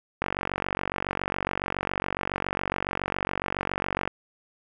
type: click train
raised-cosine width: 0.5 ms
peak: -11 dBFS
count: 183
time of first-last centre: 0.22-4.076 s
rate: 47.2 Hz
effects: none